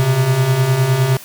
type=beating tone pair; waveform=square; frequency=123.47 / 133.27 Hz; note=B2 / C3; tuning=0 / +32 cents; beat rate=9.8 Hz; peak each=-20 / -14 dBFS; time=0-1.17 s; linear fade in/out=0 ms; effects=white hiss -37 dBFS RMS until 1.24 s